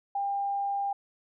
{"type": "tone", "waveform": "sine", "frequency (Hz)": 799, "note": "G5", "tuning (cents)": 33, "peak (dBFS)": -27, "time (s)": [0.15, 0.93], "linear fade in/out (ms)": 5, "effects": []}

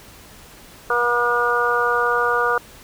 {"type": "harmonic tone", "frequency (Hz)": 240.4, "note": "B3", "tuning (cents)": -46, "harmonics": [2, 3, 4, 5, 6], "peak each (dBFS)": [-22, -27, -25, -21, -21], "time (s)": [0.9, 2.58], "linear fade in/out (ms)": 2, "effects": ["pink hiss -44 dBFS RMS until 2.83 s"]}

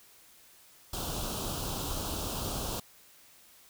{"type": "band-stop noise", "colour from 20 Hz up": "pink", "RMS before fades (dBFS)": -35, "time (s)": [0.93, 2.8], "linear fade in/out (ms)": 5, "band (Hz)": [1400, 2800], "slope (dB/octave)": 48, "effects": ["white hiss -58 dBFS RMS until 3.69 s"]}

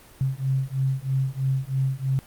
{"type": "beating tone pair", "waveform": "sine", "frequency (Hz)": [132.1, 135.2], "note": ["C3", "C#3"], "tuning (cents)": [17, -43], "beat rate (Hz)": 3.1, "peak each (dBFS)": -25, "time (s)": [0.21, 2.19], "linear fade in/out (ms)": 0, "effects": ["pink hiss -50 dBFS RMS until 2.26 s", "Opus 32 kbps"]}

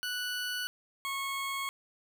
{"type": "tone pair in turn", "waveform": "20% pulse", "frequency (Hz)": [1480, 1096], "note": ["F#6", "C#6"], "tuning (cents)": [0, -20], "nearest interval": "perfect fourth", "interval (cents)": 520, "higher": "first", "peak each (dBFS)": -28, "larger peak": "neither", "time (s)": [[0.03, 0.67], [1.05, 1.69]], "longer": "neither", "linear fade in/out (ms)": 0, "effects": []}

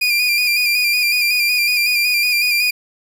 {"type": "tone with vibrato", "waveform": "30% pulse", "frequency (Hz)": 2422, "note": "D#7", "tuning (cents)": -47, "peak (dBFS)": -11, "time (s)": [0.01, 2.71], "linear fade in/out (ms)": 10, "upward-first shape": "square", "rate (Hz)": 5.4, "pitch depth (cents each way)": 33, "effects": []}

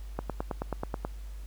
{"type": "click train", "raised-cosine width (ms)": 1, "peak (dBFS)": -17, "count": 9, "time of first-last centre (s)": [0.19, 1.049], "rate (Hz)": 9.31, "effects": ["added 50 Hz sine -38 dBFS peak until 1.46 s", "pink hiss -58 dBFS RMS until 1.46 s"]}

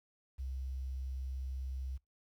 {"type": "tone with quantisation", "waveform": "sine", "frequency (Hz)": 65.41, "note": "C2", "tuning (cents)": 0, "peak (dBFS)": -37, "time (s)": [0.38, 1.98], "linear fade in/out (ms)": 20, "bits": 11, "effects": ["noise-tail reverb RT60 0.2 s tail -25 dB re dry"]}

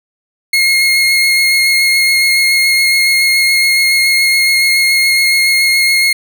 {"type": "tone with vibrato", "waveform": "30% pulse", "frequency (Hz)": 2151, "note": "C7", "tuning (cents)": 47, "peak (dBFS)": -6, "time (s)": [0.53, 6.13], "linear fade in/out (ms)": 5, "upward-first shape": "sine", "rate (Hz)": 7.1, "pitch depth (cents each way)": 12, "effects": []}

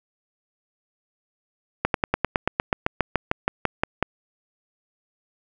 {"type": "slowing click train", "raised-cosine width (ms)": 0.5, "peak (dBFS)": -4, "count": 17, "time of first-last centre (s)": [1.85, 4.026], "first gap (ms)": 92, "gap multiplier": 1.05, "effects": []}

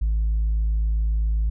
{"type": "tone with tanh clipping", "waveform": "triangle", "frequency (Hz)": 53.8, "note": "A1", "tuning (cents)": -38, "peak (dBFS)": -19, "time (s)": [0.01, 1.5], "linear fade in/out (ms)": 10, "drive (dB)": 6, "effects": []}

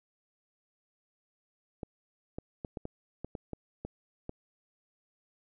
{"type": "clicks", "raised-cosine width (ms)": 2, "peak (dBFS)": -24, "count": 10, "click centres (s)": [1.832, 2.385, 2.648, 2.772, 2.854, 3.246, 3.352, 3.533, 3.85, 4.294], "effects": []}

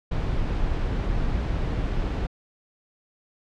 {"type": "noise", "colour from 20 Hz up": "brown", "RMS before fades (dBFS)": -25, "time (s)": [0.11, 2.27], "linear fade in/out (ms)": 10, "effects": ["low-pass 4000 Hz 12 dB/octave"]}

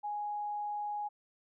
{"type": "tone", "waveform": "sine", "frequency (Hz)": 830.6, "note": "G#5", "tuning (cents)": 0, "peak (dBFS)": -34, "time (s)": [0.03, 1.09], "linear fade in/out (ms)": 20, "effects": []}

